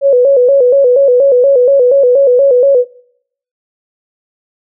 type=tone with vibrato; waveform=sine; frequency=523.3 Hz; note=C5; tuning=in tune; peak=-4 dBFS; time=0.01-2.85 s; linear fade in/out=50 ms; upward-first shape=square; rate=4.2 Hz; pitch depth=100 cents each way; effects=noise-tail reverb RT60 0.7 s tail -23 dB re dry